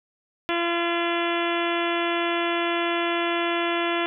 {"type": "harmonic tone with a mistuned harmonic", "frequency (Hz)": 341.7, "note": "F4", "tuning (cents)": -38, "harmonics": [1, 2, 3, 4, 5, 6, 7, 8, 9, 10], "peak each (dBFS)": [-26, -29, -31, -32, -33, -34, -34, -35, -36, -36], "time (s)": [0.49, 4.06], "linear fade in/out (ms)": 0, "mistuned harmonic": 9, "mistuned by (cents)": -33, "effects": []}